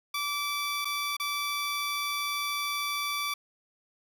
15% pulse tone with dropouts, 1159 Hz, D6, 23 cents flat, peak -23 dBFS, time 0.14-3.34 s, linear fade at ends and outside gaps 5 ms, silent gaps 0.847-0.853 / 1.168-1.198 s, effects none

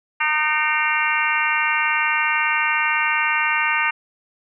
harmonic tone with a mistuned harmonic, 306 Hz, D#4, 29 cents flat, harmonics 3 / 4 / 5 / 6 / 7 / 8 / 9, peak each -25 / -25 / -25 / -25 / -25 / -25 / -25 dBFS, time 0.2-3.91 s, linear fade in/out 10 ms, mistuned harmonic 8, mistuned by -66 cents, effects none

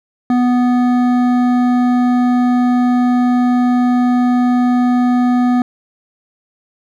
sine tone with hard clipping, 246.9 Hz, B3, in tune, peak -12 dBFS, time 0.3-5.62 s, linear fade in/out 2 ms, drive 11 dB, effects none

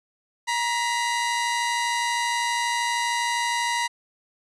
sawtooth tone pair together, 946.7 / 2006 Hz, A#5 / B6, +26 / +26 cents, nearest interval octave + minor second, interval 1300 cents, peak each -20 / -25 dBFS, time 0.47-3.88 s, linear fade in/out 20 ms, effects resampled to 22050 Hz

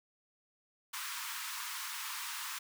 pink high-pass noise, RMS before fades -41 dBFS, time 0.93-2.59 s, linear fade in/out 10 ms, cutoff 920 Hz, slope 96 dB/octave, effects none

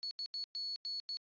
sine tone bursts at uneven times, 4400 Hz, C#8, 14 cents flat, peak -37 dBFS, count 6, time 0.03-0.11 / 0.19-0.26 / 0.34-0.44 / 0.55-0.76 / 0.85-1 / 1.09-1.17 s, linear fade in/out 0 ms, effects resampled to 11025 Hz

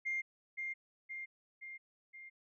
sine tone with echo, 2113 Hz, C7, 16 cents sharp, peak -33 dBFS, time 0.05-0.22 s, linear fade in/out 20 ms, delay 520 ms, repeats 4, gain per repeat -4 dB, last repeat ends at 2.3 s, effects tanh soft clip ceiling -29 dBFS

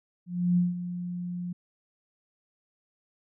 sine tone with ADSR envelope, 177 Hz, F3, 23 cents sharp, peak -19 dBFS, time 0.26-1.53 s, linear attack 310 ms, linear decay 170 ms, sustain -12 dB, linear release 8 ms, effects none

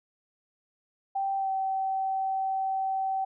sine tone with pitch glide, 781 to 768.9 Hz, G5 to G5, -7 to -34 cents, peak -26 dBFS, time 1.15-3.25 s, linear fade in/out 10 ms, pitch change -27 cents, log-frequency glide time 1.37-1.5 s, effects none

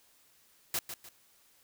white noise with echo, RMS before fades -32 dBFS, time 0.74-0.79 s, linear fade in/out 2 ms, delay 150 ms, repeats 2, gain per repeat -9 dB, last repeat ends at 1.09 s, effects white hiss -65 dBFS RMS until 1.63 s

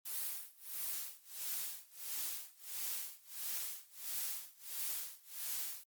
blue noise with tremolo, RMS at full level -39 dBFS, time 0.05-5.84 s, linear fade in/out 10 ms, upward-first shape sine, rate 1.5 Hz, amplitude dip 95%, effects Opus 32 kbps

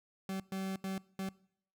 40% pulse tone bursts at uneven times, 191.4 Hz, G3, 41 cents flat, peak -35 dBFS, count 4, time 0.29-0.4 / 0.52-0.76 / 0.84-0.98 / 1.19-1.29 s, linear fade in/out 2 ms, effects noise-tail reverb RT60 0.7 s tail -23 dB re dry

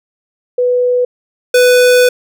sine / square tone pair in turn, 494.5 / 496.6 Hz, B4 / B4, +2 / +9 cents, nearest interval unison, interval 7 cents, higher second, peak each -9 / -6 dBFS, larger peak second, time 0.58-1.05 / 1.54-2.09 s, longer second, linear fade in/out 5 ms, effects none

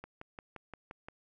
click train, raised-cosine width 0.5 ms, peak -29 dBFS, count 7, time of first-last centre 0.04-1.085 s, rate 5.74 Hz, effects none

